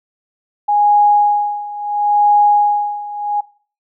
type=tone with tremolo; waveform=sine; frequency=827 Hz; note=G#5; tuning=8 cents flat; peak=-7 dBFS; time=0.68-3.41 s; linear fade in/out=10 ms; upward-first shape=sine; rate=0.73 Hz; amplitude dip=85%; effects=noise-tail reverb RT60 0.4 s tail -19 dB re dry